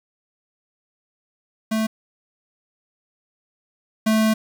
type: tone pair in turn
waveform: square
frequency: 219.8 / 218.9 Hz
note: A3 / A3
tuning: -2 / -9 cents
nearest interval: unison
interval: 7 cents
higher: first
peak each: -20 / -16 dBFS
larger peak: second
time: 1.71-1.87 / 4.06-4.34 s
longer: second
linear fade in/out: 10 ms
effects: 8-bit